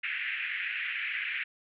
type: band-pass noise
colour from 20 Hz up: pink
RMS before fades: -34 dBFS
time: 0.03-1.44 s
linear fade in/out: 10 ms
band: 1700 to 2700 Hz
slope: 48 dB/octave
effects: none